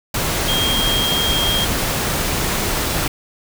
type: tone in noise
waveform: sine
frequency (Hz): 3229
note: G#7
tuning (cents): -49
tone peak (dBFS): -18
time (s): 0.48-1.65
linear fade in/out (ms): 5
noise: pink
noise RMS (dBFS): -20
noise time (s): 0.14-3.08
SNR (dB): -1
effects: none